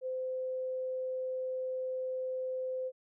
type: tone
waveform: sine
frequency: 515 Hz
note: C5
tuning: 28 cents flat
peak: -33 dBFS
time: 0.01-2.92 s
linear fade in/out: 50 ms
effects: none